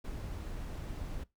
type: noise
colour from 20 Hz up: brown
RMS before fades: -40 dBFS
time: 0.04-1.24 s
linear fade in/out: 10 ms
effects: noise-tail reverb RT60 0.2 s tail -21 dB re dry